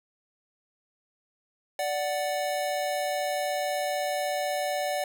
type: tone pair together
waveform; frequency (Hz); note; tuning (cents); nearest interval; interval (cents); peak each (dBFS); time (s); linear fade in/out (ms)
square; 586 / 742.1; D5 / F#5; -4 / +5; major third; 409; -30 / -31; 1.79-5.04; 2
effects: none